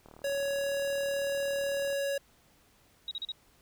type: click train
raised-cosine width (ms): 1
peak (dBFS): -36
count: 72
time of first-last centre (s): 0.06-1.928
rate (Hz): 38
type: tone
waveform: square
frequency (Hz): 558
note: C#5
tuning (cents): +11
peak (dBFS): -30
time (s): 0.24-2.18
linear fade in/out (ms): 5
type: tone bursts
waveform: sine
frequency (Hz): 3820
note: A#7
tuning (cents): +42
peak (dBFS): -33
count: 4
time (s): 3.08-3.319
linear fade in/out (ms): 2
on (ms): 32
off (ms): 37
effects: pink hiss -64 dBFS RMS until 3.61 s